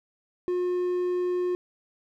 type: tone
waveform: triangle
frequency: 358.9 Hz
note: F4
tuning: 47 cents sharp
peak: -22 dBFS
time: 0.48-1.55 s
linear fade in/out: 0 ms
effects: none